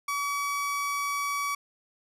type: tone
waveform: 30% pulse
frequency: 1139 Hz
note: C#6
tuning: 47 cents sharp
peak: -25 dBFS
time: 0.08-1.55 s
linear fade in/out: 5 ms
effects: resampled to 32000 Hz